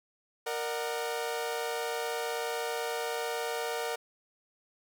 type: chord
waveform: sawtooth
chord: Bb augmented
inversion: none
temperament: equal with one note detuned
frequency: 466.2 / 601.8 / 740 Hz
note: Bb4 / D5 / F#5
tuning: 0 / +42 / 0 cents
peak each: -30 / -35 / -34 dBFS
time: 0.46-3.96 s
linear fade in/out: 10 ms
effects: none